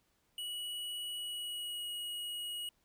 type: tone with pitch glide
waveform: square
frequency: 2929 to 2899 Hz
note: F#7 to F#7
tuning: -18 to -36 cents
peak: -39 dBFS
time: 0.38-2.69 s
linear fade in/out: 2 ms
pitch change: -18 cents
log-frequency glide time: 1.13-1.88 s
effects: pink hiss -75 dBFS RMS until 2.84 s